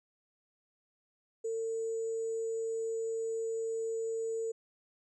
sine tone with sample-and-hold, 451 Hz, A4, 43 cents sharp, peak -32 dBFS, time 1.44-4.52 s, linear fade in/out 10 ms, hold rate 7350 Hz, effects resampled to 22050 Hz

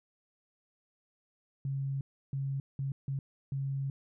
sine tone bursts at uneven times, 136.8 Hz, C#3, 23 cents flat, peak -31 dBFS, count 5, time 1.65-2.01 / 2.33-2.6 / 2.79-2.92 / 3.08-3.19 / 3.52-3.9 s, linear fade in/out 2 ms, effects none

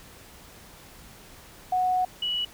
sine tone pair in turn, 736 / 2939 Hz, F#5 / F#7, -9 / -12 cents, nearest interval 2 octaves, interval 2397 cents, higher second, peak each -21 / -25 dBFS, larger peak first, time 1.72-2.05 / 2.22-2.45 s, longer first, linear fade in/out 5 ms, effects pink hiss -49 dBFS RMS until 2.53 s

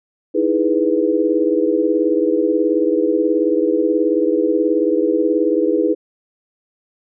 sine chord, E major seventh, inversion third, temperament equal, 311.1 / 329.6 / 415.3 / 493.9 Hz, D#4 / E4 / G#4 / B4, 0 / 0 / 0 / 0 cents, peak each -19 dBFS, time 0.34-5.95 s, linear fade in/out 20 ms, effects none

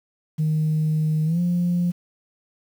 sine tone with pitch glide, 155.56 to 175.62 Hz, D#3 to F3, 0 to +10 cents, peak -17 dBFS, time 0.38-1.92 s, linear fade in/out 20 ms, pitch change +210 cents, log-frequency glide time 1.25-1.4 s, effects tanh soft clip ceiling -15 dBFS + 8-bit

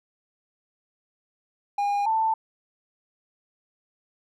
triangle / sine tone pair in turn, 812 / 887.3 Hz, G#5 / A5, -39 / +14 cents, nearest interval major second, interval 153 cents, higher second, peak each -20 dBFS, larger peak neither, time 1.78-2.06 / 2.06-2.34 s, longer neither, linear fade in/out 5 ms, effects none

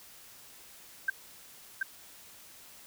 sine tone with echo, 1568 Hz, G6, in tune, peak -24 dBFS, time 1.08-1.1 s, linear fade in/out 5 ms, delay 730 ms, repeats 1, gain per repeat -3 dB, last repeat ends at 1.83 s, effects white hiss -53 dBFS RMS until 2.86 s

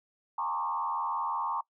sine tone with frequency modulation, 1000 Hz, B5, 21 cents sharp, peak -29 dBFS, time 0.38-1.61 s, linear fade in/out 5 ms, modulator 82.7 Hz, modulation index 1.9, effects noise-tail reverb RT60 0.1 s tail -22 dB re dry

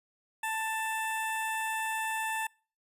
15% pulse tone with notch filter, 884 Hz, A5, 8 cents sharp, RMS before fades -33 dBFS, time 0.43-2.47 s, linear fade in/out 5 ms, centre 4400 Hz, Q 0.93, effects noise-tail reverb RT60 0.4 s tail -26 dB re dry + resampled to 32000 Hz

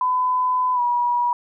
sine tone with pitch glide, 1007 to 966.5 Hz, B5 to B5, +33 to -38 cents, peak -17 dBFS, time 0.01-1.33 s, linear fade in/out 2 ms, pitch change -71 cents, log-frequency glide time 0.74-0.81 s, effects none

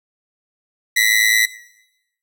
sawtooth ring-modulated tone, 1975.5 Hz, B6, in tune, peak -6 dBFS, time 0.96-1.46 s, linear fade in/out 10 ms, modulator 54.7 Hz, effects noise-tail reverb RT60 0.9 s tail -19 dB re dry

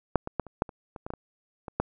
clicks, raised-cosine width 1 ms, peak -6 / -19 / -12 / -29 / -9 / -27 / -25 / -22 / -19 / -23 / -23 / -10 dBFS, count 12, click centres 0.157 / 0.274 / 0.397 / 0.467 / 0.621 / 0.692 / 0.962 / 1.065 / 1.104 / 1.137 / 1.682 / 1.8 s, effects none

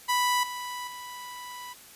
sawtooth tone with level steps, 987.8 Hz, B5, in tune, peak -19 / -30 / -35 dBFS, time 0.08-1.74 s, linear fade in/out 20 ms, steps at 0.43 / 0.87 s, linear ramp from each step 5 ms, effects white hiss -50 dBFS RMS until 1.95 s + resampled to 32000 Hz

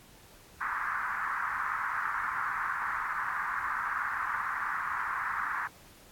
pink band-pass noise, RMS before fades -33 dBFS, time 0.6-5.68 s, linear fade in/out 20 ms, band 1000 to 1800 Hz, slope 48 dB/octave, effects pink hiss -56 dBFS RMS until 6.11 s + AAC 64 kbps

